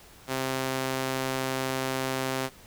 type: tone with high-pass filter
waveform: sawtooth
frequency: 131.8 Hz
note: C3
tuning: 13 cents sharp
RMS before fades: -30 dBFS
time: 0.27-2.5 s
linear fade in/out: 50 ms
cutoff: 280 Hz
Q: 0.55
effects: pink hiss -52 dBFS RMS until 2.66 s